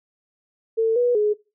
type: tone with pitch steps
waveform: sine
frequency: 449 / 486.8 / 420.2 Hz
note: A4 / B4 / G#4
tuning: +35 / -25 / +20 cents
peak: -16 dBFS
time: 0.77-1.34 s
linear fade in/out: 20 ms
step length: 190 ms
effects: noise-tail reverb RT60 0.3 s tail -22 dB re dry

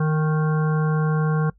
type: harmonic tone with a mistuned harmonic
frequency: 155.56 Hz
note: D#3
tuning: in tune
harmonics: 1 / 3 / 5 / 7 / 9 / 10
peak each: -18 / -28 / -34 / -33 / -35 / -38 dBFS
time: 0-1.5 s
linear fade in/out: 5 ms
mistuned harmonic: 3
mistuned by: -17 cents
effects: noise-tail reverb RT60 0.1 s tail -22 dB re dry + added 50 Hz sine -53 dBFS peak until 1.58 s

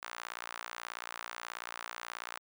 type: tone with high-pass filter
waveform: sawtooth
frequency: 58.4 Hz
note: A#1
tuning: 4 cents sharp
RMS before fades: -44 dBFS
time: 0.02-2.39 s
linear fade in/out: 10 ms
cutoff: 1200 Hz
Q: 1.6
effects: none

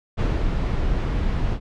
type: noise with ADSR envelope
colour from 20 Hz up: brown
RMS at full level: -19 dBFS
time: 0.17-1.6 s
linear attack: 25 ms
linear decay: 240 ms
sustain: -3 dB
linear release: 73 ms
effects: low-pass 4000 Hz 12 dB/octave

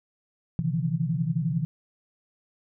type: tone cluster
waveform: sine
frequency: 127 / 141.1 / 160.5 / 171.8 Hz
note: B2 / C#3 / E3 / F3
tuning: +49 / +31 / -46 / -28 cents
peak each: -31 / -32 / -27 / -29 dBFS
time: 0.59-1.65 s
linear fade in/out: 0 ms
effects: none

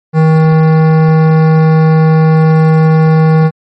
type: tone with hard clipping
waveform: sine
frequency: 158.6 Hz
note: D#3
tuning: 33 cents sharp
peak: -6 dBFS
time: 0.13-3.51 s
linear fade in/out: 50 ms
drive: 16 dB
effects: MP3 32 kbps

